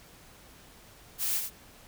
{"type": "noise with echo", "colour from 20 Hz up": "blue", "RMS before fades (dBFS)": -30, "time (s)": [1.18, 1.42], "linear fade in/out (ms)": 50, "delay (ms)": 85, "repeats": 1, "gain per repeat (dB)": -5, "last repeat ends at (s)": 1.505, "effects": ["pink hiss -54 dBFS RMS until 1.87 s"]}